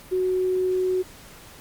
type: tone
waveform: sine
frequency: 370 Hz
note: F#4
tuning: in tune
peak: -20 dBFS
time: 0.11-1.03 s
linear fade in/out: 20 ms
effects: pink hiss -46 dBFS RMS until 1.6 s + Opus 48 kbps